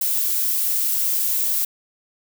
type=noise; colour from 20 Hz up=violet; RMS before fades=-21 dBFS; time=0.01-1.65 s; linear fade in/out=5 ms; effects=none